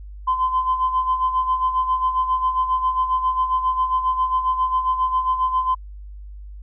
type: tone with tremolo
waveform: sine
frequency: 1027 Hz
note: C6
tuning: 33 cents flat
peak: -14 dBFS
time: 0.27-5.75 s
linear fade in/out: 10 ms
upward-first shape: sine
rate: 7.4 Hz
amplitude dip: 65%
effects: tanh soft clip ceiling -11 dBFS + added 50 Hz sine -34 dBFS peak until 6.62 s

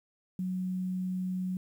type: tone with quantisation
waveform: sine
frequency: 184.4 Hz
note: F#3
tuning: 6 cents flat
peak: -30 dBFS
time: 0.39-1.57 s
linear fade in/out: 2 ms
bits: 10
effects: none

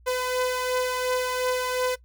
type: beating tone pair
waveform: sawtooth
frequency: 504 / 506.8 Hz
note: B4 / B4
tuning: +35 / +45 cents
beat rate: 2.8 Hz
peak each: -21 / -28 dBFS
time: 0.06-1.96 s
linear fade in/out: 20 ms
effects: noise-tail reverb RT60 0.1 s tail -20 dB re dry + added 60 Hz sine -51 dBFS peak until 2.04 s

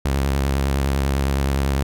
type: tone with vibrato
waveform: sawtooth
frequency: 68.5 Hz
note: C#2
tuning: 20 cents flat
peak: -14 dBFS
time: 0.05-1.83 s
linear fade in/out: 5 ms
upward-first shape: sine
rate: 9.9 Hz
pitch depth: 53 cents each way
effects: none

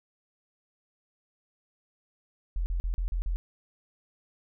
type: tone bursts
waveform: sine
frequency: 43.16 Hz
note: F1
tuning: 20 cents flat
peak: -26 dBFS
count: 6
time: 2.56-3.36 s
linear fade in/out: 0 ms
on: 100 ms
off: 40 ms
effects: none

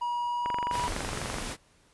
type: tone with pitch glide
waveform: triangle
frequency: 961 to 972.7 Hz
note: B5 to B5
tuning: -48 to -27 cents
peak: -26 dBFS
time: 0.01-0.88 s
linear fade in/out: 10 ms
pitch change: +21 cents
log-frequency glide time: 0.23-0.77 s
type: click train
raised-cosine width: 0.5 ms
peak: -18 dBFS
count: 23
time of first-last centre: 0.46-1.384 s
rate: 23.8 Hz
type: noise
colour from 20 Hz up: pink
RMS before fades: -35 dBFS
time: 0.7-1.57 s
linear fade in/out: 50 ms
effects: pink hiss -63 dBFS RMS until 1.93 s + resampled to 24000 Hz

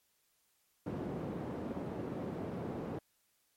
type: band-pass noise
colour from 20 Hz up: white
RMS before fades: -40 dBFS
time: 0.86-2.99 s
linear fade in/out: 5 ms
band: 120 to 360 Hz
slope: 12 dB/octave
effects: white hiss -75 dBFS RMS until 3.56 s + MP3 64 kbps

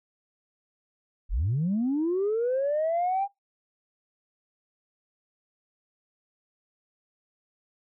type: linear sweep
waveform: sine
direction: up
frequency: 31.17 to 806 Hz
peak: -22 dBFS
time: 1.29-3.28 s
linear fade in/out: 50 ms
effects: noise-tail reverb RT60 0.2 s tail -24 dB re dry + tanh soft clip ceiling -20 dBFS

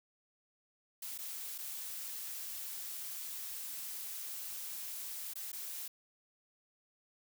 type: noise with dropouts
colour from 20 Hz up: blue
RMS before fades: -43 dBFS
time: 1.02-5.88 s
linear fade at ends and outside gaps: 5 ms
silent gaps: 1.179-1.186 / 1.581-1.585 / 5.337-5.355 / 5.519-5.529 s
effects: none

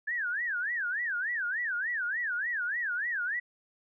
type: tone with vibrato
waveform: sine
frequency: 1664 Hz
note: G#6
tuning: 3 cents sharp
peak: -29 dBFS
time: 0.07-3.4 s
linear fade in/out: 10 ms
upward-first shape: sine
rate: 3.4 Hz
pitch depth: 280 cents each way
effects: none

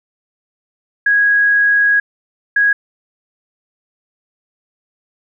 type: tone bursts at uneven times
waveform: sine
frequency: 1654 Hz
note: G#6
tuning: 8 cents flat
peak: -9 dBFS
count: 2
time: 1.06-2 / 2.56-2.73 s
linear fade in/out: 5 ms
effects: none

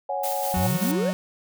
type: chord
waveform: sine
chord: C# suspended fourth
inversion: none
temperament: equal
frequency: 554.4 / 740 / 830.6 Hz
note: C#5 / F#5 / G#5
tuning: 0 / 0 / 0 cents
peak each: -29 dBFS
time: 0.09-0.67 s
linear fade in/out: 5 ms
type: noise with tremolo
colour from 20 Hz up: blue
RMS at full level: -31 dBFS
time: 0.23-0.92 s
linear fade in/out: 10 ms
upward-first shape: square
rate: 5.1 Hz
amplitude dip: 30%
type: tone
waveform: 45% pulse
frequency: 183.5 Hz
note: F#3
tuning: 14 cents flat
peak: -24 dBFS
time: 0.54-1.13 s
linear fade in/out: 0 ms
type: exponential sweep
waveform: triangle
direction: up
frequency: 73.2 to 636 Hz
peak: -22 dBFS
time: 0.56-1.11 s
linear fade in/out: 10 ms
effects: none

